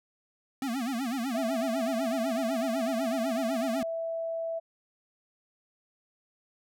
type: tone with vibrato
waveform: square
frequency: 250 Hz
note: B3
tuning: 21 cents sharp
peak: -30 dBFS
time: 0.62-3.83 s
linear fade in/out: 2 ms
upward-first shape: sine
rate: 8 Hz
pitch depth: 190 cents each way
type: tone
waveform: sine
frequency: 659.3 Hz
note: E5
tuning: in tune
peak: -30 dBFS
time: 1.33-4.6 s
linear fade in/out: 20 ms
effects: none